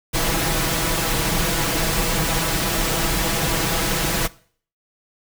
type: noise with comb filter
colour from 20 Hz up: pink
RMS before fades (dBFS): -21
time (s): 0.13-4.28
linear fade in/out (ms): 20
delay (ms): 6.1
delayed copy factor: +0.7
effects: noise-tail reverb RT60 0.5 s tail -20 dB re dry